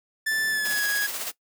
45% pulse tone with pitch glide, 1758 to 1659.3 Hz, A6 to G#6, -2 to -2 cents, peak -23 dBFS, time 0.26-1.07 s, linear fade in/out 10 ms, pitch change -100 cents, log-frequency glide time 0.49-0.84 s
brown noise, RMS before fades -34 dBFS, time 0.31-0.79 s, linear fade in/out 5 ms
white noise with tremolo, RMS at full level -30 dBFS, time 0.64-1.32 s, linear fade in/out 20 ms, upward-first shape sine, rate 16 Hz, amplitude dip 45%
effects noise-tail reverb RT60 0.1 s tail -19 dB re dry + high-pass 300 Hz 12 dB/octave

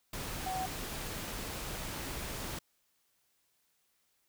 sine tone in noise, 750 Hz, F#5, 23 cents sharp, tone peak -34 dBFS, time 0.46-0.66 s, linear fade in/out 5 ms, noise pink, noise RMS -40 dBFS, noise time 0.13-2.59 s, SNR +3 dB, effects white hiss -75 dBFS RMS until 4.28 s

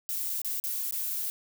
violet noise with dropouts, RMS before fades -32 dBFS, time 0.09-1.3 s, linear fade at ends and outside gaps 0 ms, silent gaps 0.295-0.299 / 0.417-0.447 / 0.599-0.639 / 0.91-0.924 s, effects none

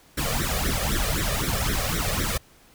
pink noise with flanger, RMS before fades -25 dBFS, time 0.17-2.38 s, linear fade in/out 10 ms, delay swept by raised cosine 0.52 to 1.72 ms, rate 3.9 Hz, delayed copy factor +1, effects pink hiss -55 dBFS RMS until 2.74 s

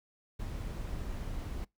brown noise, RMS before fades -38 dBFS, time 0.39-1.65 s, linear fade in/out 10 ms, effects noise-tail reverb RT60 0.2 s tail -25 dB re dry

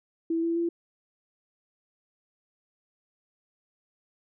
sine tone with pitch steps, 329.6 / 334.4 / 339.3 Hz, E4 / E4 / F4, 0 / +25 / -50 cents, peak -24 dBFS, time 0.3-0.69 s, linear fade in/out 5 ms, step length 130 ms, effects none

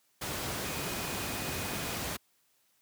sine tone in noise, 2489 Hz, D#7, in tune, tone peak -46 dBFS, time 0.64-1.96 s, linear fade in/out 10 ms, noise pink, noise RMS -35 dBFS, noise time 0.21-2.17 s, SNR -14 dB, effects white hiss -71 dBFS RMS until 2.81 s + high-pass 80 Hz 12 dB/octave

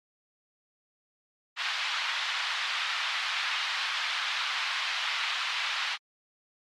white band-pass noise, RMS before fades -31 dBFS, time 1.56-5.98 s, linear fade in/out 50 ms, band 960 to 3800 Hz, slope 24 dB/octave, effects MP3 64 kbps

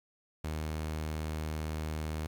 sawtooth tone, 77.78 Hz, D#2, in tune, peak -30 dBFS, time 0.44-2.27 s, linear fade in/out 5 ms, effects 10-bit

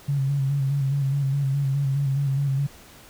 sine tone with vibrato, 138.3 Hz, C#3, 4 cents flat, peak -20 dBFS, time 0.08-2.67 s, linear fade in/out 10 ms, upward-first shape square, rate 4.8 Hz, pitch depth 40 cents each way, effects pink hiss -48 dBFS RMS until 3.09 s

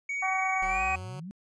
triangle tone with pitch glide, 2246 to 2507 Hz, C#7 to D#7, +22 to +12 cents, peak -28 dBFS, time 0.09-0.96 s, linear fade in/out 5 ms, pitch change +190 cents, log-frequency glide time 0.65-0.82 s
harmonic tone, 379.1 Hz, F#4, 42 cents sharp, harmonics 2 / 3 / 4 / 5 / 6, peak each -29 / -33 / -42 / -41 / -38 dBFS, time 0.22-0.96 s, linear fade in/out 10 ms
sine exponential sweep, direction up, 32.4 to 207.7 Hz, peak -37 dBFS, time 0.62-1.31 s, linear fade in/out 0 ms
10% pulse tone, 185 Hz, F#3, in tune, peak -34 dBFS, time 0.62-1.2 s, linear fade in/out 5 ms
effects resampled to 22050 Hz

